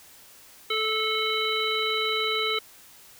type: harmonic tone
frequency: 436.7 Hz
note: A4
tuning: 13 cents flat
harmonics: 1 / 3 / 5 / 7 / 9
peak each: -30 / -30 / -30 / -30 / -30 dBFS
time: 0.7-2.59 s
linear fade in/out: 5 ms
effects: white hiss -51 dBFS RMS until 3.19 s